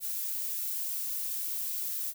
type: noise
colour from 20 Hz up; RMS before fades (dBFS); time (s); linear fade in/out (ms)
violet; -34; 0-2.14; 50
effects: none